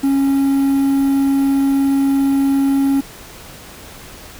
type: tone with quantisation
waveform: triangle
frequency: 274.6 Hz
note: C#4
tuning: 16 cents flat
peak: -10 dBFS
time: 0.03-3.01 s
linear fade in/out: 10 ms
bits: 6
effects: pink hiss -37 dBFS RMS until 4.39 s

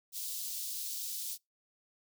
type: high-pass noise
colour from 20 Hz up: white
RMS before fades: -39 dBFS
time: 0.12-1.38 s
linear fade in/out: 50 ms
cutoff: 3700 Hz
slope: 24 dB/octave
effects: noise-tail reverb RT60 0.2 s tail -26 dB re dry

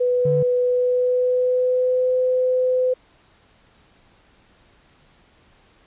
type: tone with pitch glide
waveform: sine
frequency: 495.2 to 507.9 Hz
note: B4 to B4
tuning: +5 to +48 cents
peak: -16 dBFS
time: 0-2.94 s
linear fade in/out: 10 ms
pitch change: +43 cents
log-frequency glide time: 0.6-2.16 s
type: tone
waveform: triangle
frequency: 146.83 Hz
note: D3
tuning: in tune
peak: -19 dBFS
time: 0.25-0.43 s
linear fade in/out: 5 ms
effects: pink hiss -56 dBFS RMS until 5.86 s + resampled to 8000 Hz

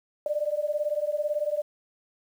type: beating tone pair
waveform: sine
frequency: 587.3 / 605.3 Hz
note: D5 / D#5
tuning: 0 / -48 cents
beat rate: 18 Hz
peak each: -28 dBFS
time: 0.26-1.62 s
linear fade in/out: 2 ms
effects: 9-bit

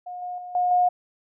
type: tone with level steps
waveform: sine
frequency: 719 Hz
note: F#5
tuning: 50 cents flat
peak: -32 / -29 / -34 / -19 / -16 dBFS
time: 0.06-0.89 s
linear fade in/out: 10 ms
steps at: 0.22 / 0.38 / 0.55 / 0.71 s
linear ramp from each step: 2 ms
effects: none

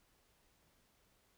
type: silence
effects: pink hiss -73 dBFS RMS until 1.37 s

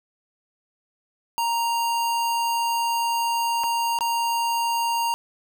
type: tone with dropouts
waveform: square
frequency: 932.3 Hz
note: A#5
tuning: in tune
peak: -22 dBFS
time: 1.38-5.14 s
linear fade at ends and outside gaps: 0 ms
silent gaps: 3.636-3.64 / 3.988-4.008 s
effects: none

